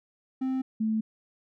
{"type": "tone pair in turn", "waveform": ["triangle", "sine"], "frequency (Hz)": [261.6, 219.2], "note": ["C4", "A3"], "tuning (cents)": [0, -6], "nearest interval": "minor third", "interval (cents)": 306, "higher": "first", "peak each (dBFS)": -24, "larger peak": "neither", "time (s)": [[0.41, 0.62], [0.8, 1.01]], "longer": "neither", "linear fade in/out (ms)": 10, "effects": []}